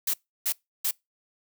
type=noise bursts; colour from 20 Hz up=blue; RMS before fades=-26 dBFS; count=3; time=0.07-0.911 s; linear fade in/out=5 ms; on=67 ms; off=320 ms; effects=noise-tail reverb RT60 0.2 s tail -25 dB re dry